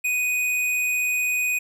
sine tone with tanh clipping, 2489 Hz, D#7, in tune, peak -22 dBFS, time 0.04-1.59 s, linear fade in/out 10 ms, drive 18 dB, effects none

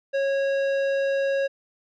sine tone with tanh clipping, 549 Hz, C#5, 17 cents flat, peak -23 dBFS, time 0.13-1.48 s, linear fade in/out 20 ms, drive 13 dB, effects none

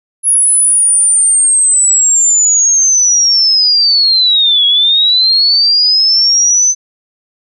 sine linear two-way sweep, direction down then up, 10548 to 3312 to 6160 Hz, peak -6 dBFS, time 0.23-6.75 s, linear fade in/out 50 ms, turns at 4.66 s, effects none

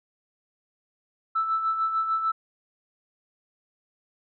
sine tone with tremolo, 1318.5 Hz, E6, in tune, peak -20 dBFS, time 1.35-2.32 s, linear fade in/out 10 ms, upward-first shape sine, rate 6.7 Hz, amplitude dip 55%, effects tanh soft clip ceiling -16 dBFS

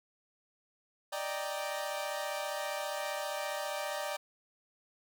sawtooth chord, Eb major seventh, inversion third, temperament equal, 587.3 / 622.3 / 784 / 932.3 Hz, D5 / Eb5 / G5 / Bb5, 0 / 0 / 0 / 0 cents, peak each -34 / -38 / -37 / -40 dBFS, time 1.12-4.17 s, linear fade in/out 10 ms, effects none

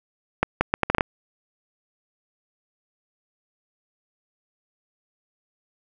accelerating click train, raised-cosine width 0.5 ms, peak -3 dBFS, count 8, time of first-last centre 0.43-1.008 s, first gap 180 ms, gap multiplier 0.72, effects none

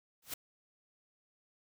white noise with exponential growth, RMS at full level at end -35 dBFS, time 0.22-0.34 s, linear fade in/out 5 ms, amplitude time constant 26 ms, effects none

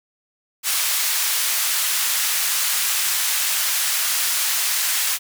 white band-pass noise, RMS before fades -21 dBFS, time 0.63-5.19 s, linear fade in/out 50 ms, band 1200 to 16000 Hz, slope 12 dB/octave, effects none

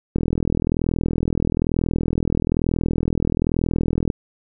click train, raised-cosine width 3 ms, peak -7 dBFS, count 163, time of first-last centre 0.16-4.102 s, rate 41.1 Hz, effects none

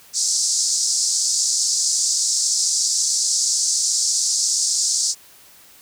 white band-pass noise, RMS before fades -20 dBFS, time 0.13-5.15 s, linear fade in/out 50 ms, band 4700 to 8100 Hz, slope 48 dB/octave, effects white hiss -48 dBFS RMS until 5.81 s

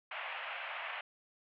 white band-pass noise, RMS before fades -42 dBFS, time 0.11-1.01 s, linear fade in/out 5 ms, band 590 to 2900 Hz, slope 48 dB/octave, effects none

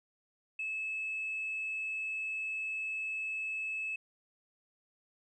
sine tone, 2600 Hz, E7, 24 cents flat, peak -33 dBFS, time 0.59-3.96 s, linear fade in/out 5 ms, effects tanh soft clip ceiling -30 dBFS

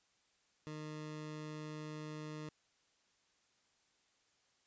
20% pulse tone, 153.2 Hz, D#3, 27 cents flat, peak -39 dBFS, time 0.67-2.49 s, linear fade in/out 0 ms, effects white hiss -75 dBFS RMS until 4.66 s + resampled to 16000 Hz

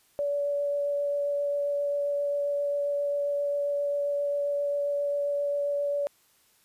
sine tone with vibrato, 573 Hz, D5, 43 cents flat, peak -25 dBFS, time 0.19-6.07 s, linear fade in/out 0 ms, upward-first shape sine, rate 7.5 Hz, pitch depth 8 cents each way, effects white hiss -64 dBFS RMS until 6.64 s + resampled to 32000 Hz

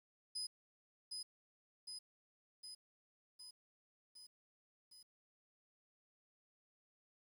35% pulse tone with echo, 5010 Hz, D#8, 11 cents sharp, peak -38 dBFS, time 0.35-0.47 s, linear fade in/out 10 ms, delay 760 ms, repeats 6, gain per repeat -3 dB, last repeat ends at 5.03 s, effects 12-bit

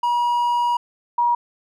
triangle / sine tone pair in turn, 960 / 955.8 Hz, B5 / A#5, -49 / +43 cents, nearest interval unison, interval 8 cents, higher first, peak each -15 dBFS, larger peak neither, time 0.03-0.77 / 1.18-1.35 s, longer first, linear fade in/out 5 ms, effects none

